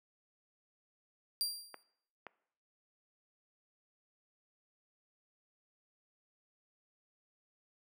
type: tone with exponential decay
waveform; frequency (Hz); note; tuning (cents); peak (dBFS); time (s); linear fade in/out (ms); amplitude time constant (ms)
sawtooth; 4744; D8; +17; -27; 1.41-1.83; 0; 90
type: clicks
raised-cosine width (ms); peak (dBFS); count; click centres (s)
0.5; -29; 2; 1.743 / 2.267
effects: noise-tail reverb RT60 0.7 s tail -21 dB re dry + high-pass 400 Hz 12 dB/octave